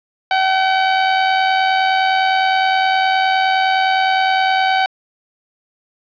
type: tone with amplitude modulation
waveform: sawtooth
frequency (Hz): 761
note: F#5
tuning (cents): +48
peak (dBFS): -7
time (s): 0.31-4.86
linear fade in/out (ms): 2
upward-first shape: sine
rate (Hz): 89.7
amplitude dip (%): 40
effects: resampled to 11025 Hz + 8-bit